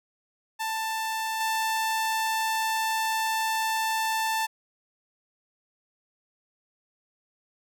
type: tone with level steps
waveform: sawtooth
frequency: 886 Hz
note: A5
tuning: 12 cents sharp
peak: -24 / -21 dBFS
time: 0.59-4.47 s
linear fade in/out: 20 ms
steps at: 1.4 s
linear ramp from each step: 10 ms
effects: none